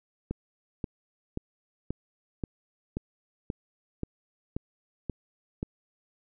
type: click train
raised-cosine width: 3 ms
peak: -18 dBFS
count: 11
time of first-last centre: 0.31-5.629 s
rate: 1.88 Hz
effects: none